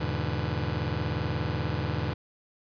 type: chord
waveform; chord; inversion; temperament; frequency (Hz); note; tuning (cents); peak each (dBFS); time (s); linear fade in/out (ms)
sawtooth; E dominant seventh; none; just; 82.41 / 103.01 / 123.61 / 148.33; E2 / G#2 / B2 / D3; 0 / -14 / +2 / +18; -29; 0-2.14; 10
effects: resampled to 11025 Hz + 10-bit